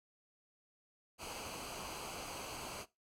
pink noise with comb filter, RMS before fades -45 dBFS, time 1.18-2.86 s, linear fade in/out 50 ms, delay 0.55 ms, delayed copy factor -0.65, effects noise-tail reverb RT60 0.2 s tail -18 dB re dry + low-pass 11000 Hz 12 dB/octave

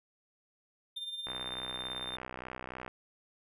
triangle tone with tremolo, 3600 Hz, A7, 39 cents sharp, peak -34 dBFS, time 0.96-2.17 s, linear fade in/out 10 ms, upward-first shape sine, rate 18 Hz, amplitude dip 55%
click train, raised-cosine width 0.5 ms, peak -26 dBFS, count 103, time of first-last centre 1.27-2.879 s, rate 63.4 Hz
effects none

